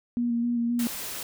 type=tone with vibrato; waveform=sine; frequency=237.2 Hz; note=A#3; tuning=30 cents sharp; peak=-23 dBFS; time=0.17-0.87 s; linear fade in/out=0 ms; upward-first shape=square; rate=3.8 Hz; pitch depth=18 cents each way
type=noise; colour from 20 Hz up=white; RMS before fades=-35 dBFS; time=0.79-1.23 s; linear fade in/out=2 ms
effects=none